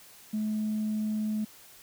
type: tone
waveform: sine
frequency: 214.5 Hz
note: A3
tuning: 44 cents flat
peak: -26 dBFS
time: 0.33-1.45 s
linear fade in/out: 10 ms
effects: tanh soft clip ceiling -24 dBFS + white hiss -53 dBFS RMS until 1.82 s